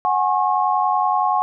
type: chord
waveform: sine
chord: F# suspended second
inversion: none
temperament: equal with one note detuned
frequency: 740 / 830.6 / 1084.7 Hz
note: F#5 / G#5 / C#6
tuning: 0 / 0 / -38 cents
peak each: -20 dBFS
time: 0.05-1.42 s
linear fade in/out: 0 ms
effects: none